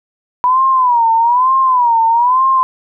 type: tone with vibrato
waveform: sine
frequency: 980 Hz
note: B5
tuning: 14 cents flat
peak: -8 dBFS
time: 0.44-2.63 s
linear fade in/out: 0 ms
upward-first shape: sine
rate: 1.1 Hz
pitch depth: 140 cents each way
effects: none